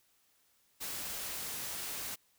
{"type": "noise", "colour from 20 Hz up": "white", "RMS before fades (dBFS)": -40, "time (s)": [0.8, 2.16], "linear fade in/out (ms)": 20, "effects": ["white hiss -71 dBFS RMS until 2.38 s"]}